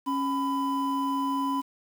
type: tone pair together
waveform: triangle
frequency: 274.5 / 1000 Hz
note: C#4 / B5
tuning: -17 / +21 cents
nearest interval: octave + minor seventh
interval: 2238 cents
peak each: -26 dBFS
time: 0.06-1.62 s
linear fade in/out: 20 ms
effects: 8-bit